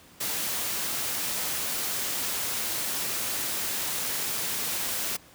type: noise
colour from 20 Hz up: white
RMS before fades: -30 dBFS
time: 0.2-5.17 s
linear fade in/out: 10 ms
effects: pink hiss -53 dBFS RMS until 5.34 s + high-pass 80 Hz 12 dB/octave